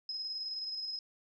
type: tone with tremolo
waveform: sine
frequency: 5110 Hz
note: D#8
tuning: 45 cents sharp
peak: -35 dBFS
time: 0.09-0.99 s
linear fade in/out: 2 ms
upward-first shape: square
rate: 19 Hz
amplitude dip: 30%
effects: none